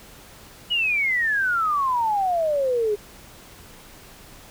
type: exponential sweep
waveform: sine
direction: down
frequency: 2953 to 405 Hz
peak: -19 dBFS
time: 0.7-2.96 s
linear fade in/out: 20 ms
effects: pink hiss -46 dBFS RMS until 4.5 s